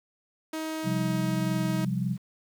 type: tone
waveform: sawtooth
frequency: 316.4 Hz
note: D#4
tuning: 29 cents sharp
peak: -27 dBFS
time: 0.53-1.85 s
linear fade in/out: 5 ms
type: chord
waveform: sine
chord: C suspended fourth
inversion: none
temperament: just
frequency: 130.81 / 174.42 / 196.22 Hz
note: C3 / F3 / G3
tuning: 0 / -2 / +2 cents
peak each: -30 dBFS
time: 0.83-2.18 s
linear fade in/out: 50 ms
effects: 9-bit